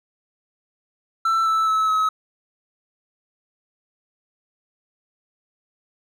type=tone with pitch steps; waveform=triangle; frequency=1334 / 1316.4 / 1299 / 1281.9 Hz; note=E6 / E6 / E6 / E6; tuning=+20 / -3 / -26 / -49 cents; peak=-15 dBFS; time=1.25-2.09 s; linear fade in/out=5 ms; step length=210 ms; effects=none